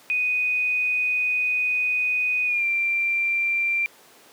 sine tone with pitch glide, 2489 to 2364 Hz, D#7 to D7, 0 to +11 cents, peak -20 dBFS, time 0.1-3.86 s, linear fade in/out 0 ms, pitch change -89 cents, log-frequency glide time 2.45-2.65 s, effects pink hiss -51 dBFS RMS until 4.32 s + high-pass 300 Hz 12 dB/octave

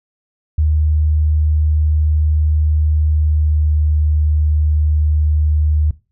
sine tone with pitch glide, 76.6 to 75.98 Hz, D#2 to D#2, -27 to -41 cents, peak -11 dBFS, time 0.58-5.91 s, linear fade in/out 5 ms, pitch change -14 cents, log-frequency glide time 3.1-3.73 s, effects noise-tail reverb RT60 0.3 s tail -18 dB re dry

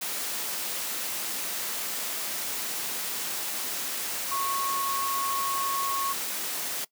sine tone in noise, 1099 Hz, C#6, 15 cents flat, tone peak -28 dBFS, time 4.31-6.13 s, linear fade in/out 10 ms, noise white, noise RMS -32 dBFS, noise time 0.01-6.85 s, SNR +1 dB, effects noise-tail reverb RT60 0.1 s tail -21 dB re dry + high-pass 200 Hz 12 dB/octave

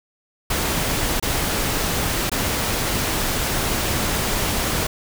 pink noise with dropouts, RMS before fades -22 dBFS, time 0.5-4.87 s, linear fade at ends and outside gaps 5 ms, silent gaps 1.199-1.225 / 2.297-2.316 s, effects none

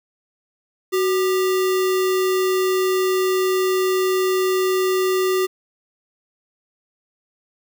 sine tone with sample-and-hold, 373.4 Hz, F#4, 16 cents sharp, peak -16 dBFS, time 0.92-5.47 s, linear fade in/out 20 ms, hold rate 1575 Hz, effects none

